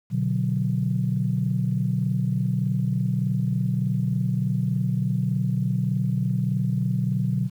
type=chord; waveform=sine; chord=B minor; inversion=none; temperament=equal; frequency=123.47 / 146.83 / 185 Hz; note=B2 / D3 / F#3; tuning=0 / 0 / 0 cents; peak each=-24 / -26 / -25 dBFS; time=0.1-7.5 s; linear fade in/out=50 ms; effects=tanh soft clip ceiling -11 dBFS + 9-bit